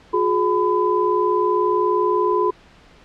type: tone cluster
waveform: sine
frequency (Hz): 360.6 / 420.6 / 1005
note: F#4 / G#4 / B5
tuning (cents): -45 / +22 / +30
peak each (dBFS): -20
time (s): 0.13-2.51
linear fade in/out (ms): 10
effects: pink hiss -49 dBFS RMS until 3.04 s + low-pass 4000 Hz 12 dB/octave